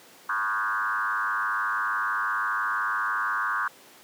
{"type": "tone with frequency modulation", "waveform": "sine", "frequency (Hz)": 1318.5, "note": "E6", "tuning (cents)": 0, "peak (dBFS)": -24, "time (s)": [0.29, 3.68], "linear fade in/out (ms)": 5, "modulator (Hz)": 106, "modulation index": 2.8, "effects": ["pink hiss -51 dBFS RMS until 4.03 s", "high-pass 300 Hz 12 dB/octave"]}